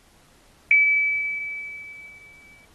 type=tone with exponential decay; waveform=sine; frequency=2300 Hz; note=D7; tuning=37 cents flat; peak=-12 dBFS; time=0.71-2.65 s; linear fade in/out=1 ms; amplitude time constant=420 ms; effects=pink hiss -57 dBFS RMS until 2.74 s + AAC 32 kbps